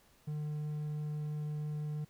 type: tone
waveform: triangle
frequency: 150.5 Hz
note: D3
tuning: 43 cents sharp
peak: -33 dBFS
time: 0.27-2.05 s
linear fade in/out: 10 ms
effects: pink hiss -66 dBFS RMS until 2.09 s